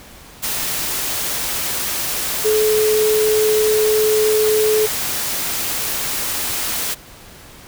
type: tone in noise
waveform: sine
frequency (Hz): 430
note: A4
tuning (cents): -40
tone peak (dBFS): -13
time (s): 2.44-4.87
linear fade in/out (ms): 20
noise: white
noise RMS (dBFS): -22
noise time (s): 0.42-6.95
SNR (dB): +6
effects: pink hiss -41 dBFS RMS until 7.67 s